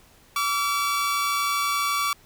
sawtooth tone pair together, 1148 / 1365.2 Hz, D6 / F6, -40 / -40 cents, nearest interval minor third, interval 300 cents, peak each -19 / -28 dBFS, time 0.36-2.13 s, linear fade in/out 2 ms, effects pink hiss -55 dBFS RMS until 2.25 s

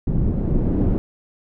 pink noise with low-pass filter sweep, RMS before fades -19 dBFS, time 0.07-0.98 s, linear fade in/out 0 ms, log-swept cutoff 220 to 340 Hz, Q 0.97, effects none

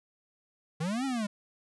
square linear two-way sweep, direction up then down, 148.6 to 277 to 198.1 Hz, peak -30 dBFS, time 0.8-1.27 s, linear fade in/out 10 ms, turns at 1.05 s, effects resampled to 24000 Hz

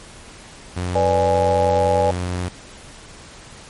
sawtooth tone, 89.8 Hz, F2, 49 cents sharp, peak -18 dBFS, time 0.76-2.49 s, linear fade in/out 10 ms
sine chord, G# diminished, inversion first, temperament equal, 493.9 / 587.3 / 830.6 Hz, B4 / D5 / G#5, 0 / 0 / 0 cents, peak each -19 dBFS, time 0.95-2.11 s, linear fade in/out 5 ms
effects pink hiss -41 dBFS RMS until 3.69 s + MP3 48 kbps

